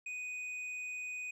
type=tone with hard clipping; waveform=sine; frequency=2489 Hz; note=D#7; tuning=in tune; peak=-40 dBFS; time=0.06-1.31 s; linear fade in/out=5 ms; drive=5 dB; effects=resampled to 32000 Hz